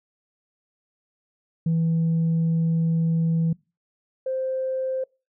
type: tone pair in turn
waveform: sine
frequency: 164.2 / 522.8 Hz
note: E3 / C5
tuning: -6 / -1 cents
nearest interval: octave + minor sixth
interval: 2005 cents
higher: second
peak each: -17 / -23 dBFS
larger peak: first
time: 1.66-3.53 / 4.26-5.04 s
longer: first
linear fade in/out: 5 ms
effects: noise-tail reverb RT60 0.3 s tail -26 dB re dry + tanh soft clip ceiling -17 dBFS